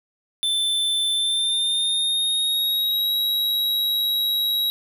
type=tone with pitch glide; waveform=square; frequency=3534 to 3854 Hz; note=A7 to B7; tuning=+7 to -43 cents; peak=-20 dBFS; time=0.43-4.7 s; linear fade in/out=0 ms; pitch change=+150 cents; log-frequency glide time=1.13-3.13 s; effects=none